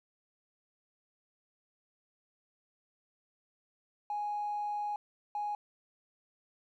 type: tone bursts at uneven times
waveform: triangle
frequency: 830.6 Hz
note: G#5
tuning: in tune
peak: -29 dBFS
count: 2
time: 4.1-4.96 / 5.35-5.55 s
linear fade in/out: 2 ms
effects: tanh soft clip ceiling -30 dBFS